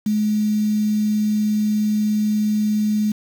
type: tone with quantisation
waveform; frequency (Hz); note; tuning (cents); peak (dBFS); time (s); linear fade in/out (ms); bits
sine; 212.1; G#3; +37; -16; 0.06-3.12; 5; 6
effects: none